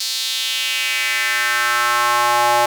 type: tone with high-pass filter sweep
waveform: square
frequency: 120 Hz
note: B2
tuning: 49 cents flat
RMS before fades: -18 dBFS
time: 0-2.66 s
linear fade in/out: 5 ms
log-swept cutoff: 4500 to 740 Hz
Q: 2.8
effects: none